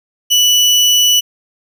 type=tone; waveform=30% pulse; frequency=2960 Hz; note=F#7; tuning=in tune; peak=-5 dBFS; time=0.3-1.21 s; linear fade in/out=20 ms; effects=none